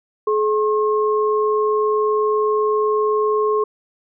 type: tone pair together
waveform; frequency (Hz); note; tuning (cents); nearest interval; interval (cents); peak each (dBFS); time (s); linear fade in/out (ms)
sine; 426.1 / 1076.1; G#4 / C6; +44 / +48; octave + major third; 1604; -16 / -21; 0.27-3.64; 5
effects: none